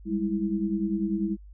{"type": "tone cluster", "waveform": "sine", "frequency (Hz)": [195.7, 205.8, 327], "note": ["G3", "G#3", "E4"], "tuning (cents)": [-3, -16, -14], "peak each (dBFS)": -29, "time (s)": [0.05, 1.37], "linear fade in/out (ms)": 50, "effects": ["added 50 Hz sine -44 dBFS peak until 1.53 s"]}